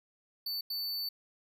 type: tone bursts at uneven times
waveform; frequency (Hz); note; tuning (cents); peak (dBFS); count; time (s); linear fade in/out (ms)
square; 4500; C#8; +25; -34; 2; 0.46-0.61 / 0.7-1.09; 5
effects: none